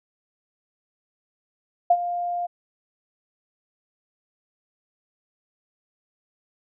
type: tone with ADSR envelope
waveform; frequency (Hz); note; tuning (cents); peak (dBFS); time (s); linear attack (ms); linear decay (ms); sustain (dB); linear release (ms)
sine; 702; F5; +9; -11; 1.9-2.47; 7; 55; -13; 16
effects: none